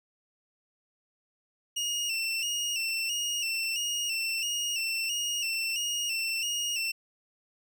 25% pulse tone with vibrato, 2775 Hz, F7, 12 cents flat, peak -25 dBFS, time 1.76-6.92 s, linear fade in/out 10 ms, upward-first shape square, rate 1.5 Hz, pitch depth 55 cents each way, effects none

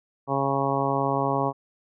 harmonic tone, 137.6 Hz, C#3, 12 cents flat, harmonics 1 / 2 / 3 / 4 / 5 / 6 / 7 / 8, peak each -30 / -30 / -30 / -30 / -30 / -30 / -30 / -30 dBFS, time 0.27-1.53 s, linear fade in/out 50 ms, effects none

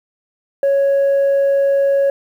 sine tone, 554.4 Hz, C#5, in tune, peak -9 dBFS, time 0.63-2.1 s, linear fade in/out 2 ms, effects tanh soft clip ceiling -10 dBFS + 8-bit

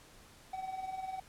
triangle tone with tremolo, 758 Hz, F#5, 42 cents sharp, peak -33 dBFS, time 0.53-1.2 s, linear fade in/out 5 ms, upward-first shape sine, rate 20 Hz, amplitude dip 65%, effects pink hiss -58 dBFS RMS until 1.28 s + low-pass 12000 Hz 12 dB/octave

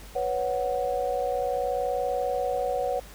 sine chord, B suspended second, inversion none, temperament equal, 493.9 / 554.4 / 740 Hz, B4 / C#5 / F#5, 0 / 0 / 0 cents, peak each -29 dBFS, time 0.15-3 s, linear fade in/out 10 ms, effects added 50 Hz sine -46 dBFS peak until 3.14 s + pink hiss -48 dBFS RMS until 3.14 s

